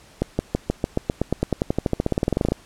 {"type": "accelerating click train", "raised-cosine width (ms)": 2, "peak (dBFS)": -6, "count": 28, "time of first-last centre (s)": [0.22, 2.52], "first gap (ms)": 170, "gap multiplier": 0.94, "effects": ["pink hiss -50 dBFS RMS until 2.65 s", "low-pass 10000 Hz 12 dB/octave"]}